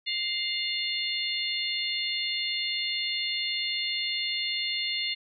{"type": "harmonic tone with a mistuned harmonic", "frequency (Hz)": 711, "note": "F5", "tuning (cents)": 31, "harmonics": [3, 4, 5, 6], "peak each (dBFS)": [-33, -33, -33, -33], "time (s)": [0.06, 5.15], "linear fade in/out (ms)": 20, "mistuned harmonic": 3, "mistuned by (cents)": -31, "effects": []}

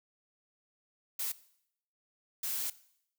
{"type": "noise bursts at uneven times", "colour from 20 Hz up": "blue", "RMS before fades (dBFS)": -35, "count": 2, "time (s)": [[1.19, 1.32], [2.43, 2.7]], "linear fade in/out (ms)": 5, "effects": ["noise-tail reverb RT60 0.7 s tail -18 dB re dry"]}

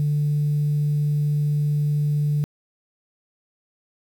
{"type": "tone", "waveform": "sine", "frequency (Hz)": 147.4, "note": "D3", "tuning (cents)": 7, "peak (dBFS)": -17, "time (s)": [0, 2.44], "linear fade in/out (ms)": 0, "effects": ["tanh soft clip ceiling -15 dBFS", "8-bit"]}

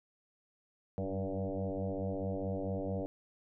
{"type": "tone with frequency modulation", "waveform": "sine", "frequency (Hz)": 194.5, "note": "G3", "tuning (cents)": -13, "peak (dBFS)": -33, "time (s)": [0.98, 3.06], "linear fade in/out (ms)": 0, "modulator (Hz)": 96.1, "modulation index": 4.7, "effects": []}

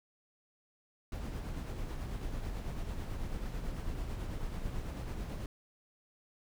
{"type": "noise with tremolo", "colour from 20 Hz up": "brown", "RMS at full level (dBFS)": -37, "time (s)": [1.12, 5.46], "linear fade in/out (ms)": 2, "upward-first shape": "sine", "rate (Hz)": 9.1, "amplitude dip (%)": 35, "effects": []}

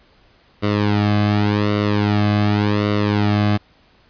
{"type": "tone with flanger", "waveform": "sawtooth", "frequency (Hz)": 103.83, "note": "G#2", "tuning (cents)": 0, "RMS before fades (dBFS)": -17, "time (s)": [0.62, 3.58], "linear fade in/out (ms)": 20, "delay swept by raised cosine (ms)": [1.2, 2.16], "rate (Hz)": 0.88, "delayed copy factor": -0.8, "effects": ["pink hiss -54 dBFS RMS until 4.09 s", "resampled to 11025 Hz"]}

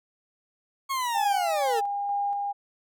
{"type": "linear sweep", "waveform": "40% pulse", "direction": "down", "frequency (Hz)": [1103, 426.6], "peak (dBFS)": -25, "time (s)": [0.89, 1.81], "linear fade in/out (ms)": 20}
{"type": "tone with tremolo", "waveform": "sine", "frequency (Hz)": 808, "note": "G#5", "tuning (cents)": -48, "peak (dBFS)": -24, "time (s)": [1.14, 2.53], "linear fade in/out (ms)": 20, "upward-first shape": "square", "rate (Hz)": 2.1, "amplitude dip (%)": 25}
{"effects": []}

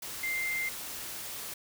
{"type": "tone in noise", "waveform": "sine", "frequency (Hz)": 2093, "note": "C7", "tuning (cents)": 0, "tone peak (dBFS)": -30, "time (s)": [0.23, 0.69], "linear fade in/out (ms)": 5, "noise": "white", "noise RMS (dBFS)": -40, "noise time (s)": [0.02, 1.54], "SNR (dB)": 7, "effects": []}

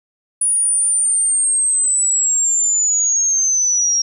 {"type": "linear sweep", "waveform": "sine", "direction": "down", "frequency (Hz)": [9760, 5590], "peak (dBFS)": -13, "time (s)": [0.41, 4.02], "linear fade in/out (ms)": 5, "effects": []}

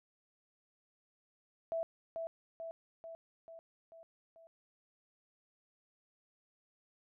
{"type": "tone with echo", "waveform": "sine", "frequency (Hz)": 659.3, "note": "E5", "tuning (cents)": 0, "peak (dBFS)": -33, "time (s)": [1.72, 1.83], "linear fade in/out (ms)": 0, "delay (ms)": 440, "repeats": 6, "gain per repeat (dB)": -4, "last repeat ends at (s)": 4.47, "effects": []}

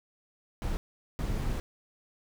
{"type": "noise bursts at uneven times", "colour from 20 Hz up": "brown", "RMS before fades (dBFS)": -31, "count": 2, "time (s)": [[0.62, 0.77], [1.19, 1.6]], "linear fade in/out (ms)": 0, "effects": []}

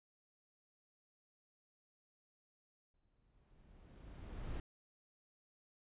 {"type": "noise with exponential growth", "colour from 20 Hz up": "brown", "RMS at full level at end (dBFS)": -41, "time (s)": [2.94, 4.6], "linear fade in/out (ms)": 2, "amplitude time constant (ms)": 360, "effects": ["resampled to 8000 Hz"]}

